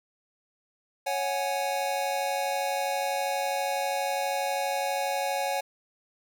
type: chord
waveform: square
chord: C# suspended fourth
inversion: none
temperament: just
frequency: 554.4 / 739.2 / 831.5 Hz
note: C#5 / F#5 / G#5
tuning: 0 / -2 / +2 cents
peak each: -32 dBFS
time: 1.06-5.61 s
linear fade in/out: 10 ms
effects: none